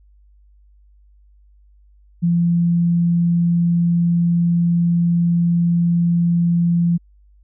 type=tone; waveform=sine; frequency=171.3 Hz; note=F3; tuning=33 cents flat; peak=-13 dBFS; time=2.22-6.98 s; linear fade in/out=20 ms; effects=added 50 Hz sine -48 dBFS peak until 7.43 s